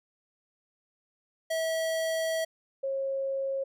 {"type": "tone pair in turn", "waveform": ["square", "sine"], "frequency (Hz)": [648, 541.9], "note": ["E5", "C#5"], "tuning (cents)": [-30, -39], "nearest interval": "minor third", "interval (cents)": 309, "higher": "first", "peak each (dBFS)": -28, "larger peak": "neither", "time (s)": [[1.5, 2.45], [2.83, 3.64]], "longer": "first", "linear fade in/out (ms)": 10, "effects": []}